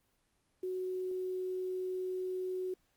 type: tone with quantisation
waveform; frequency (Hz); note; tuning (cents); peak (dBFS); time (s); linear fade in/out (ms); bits
sine; 370.1; F#4; 0; -34; 0.63-2.74; 5; 10
effects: pink hiss -75 dBFS RMS until 2.96 s + Opus 24 kbps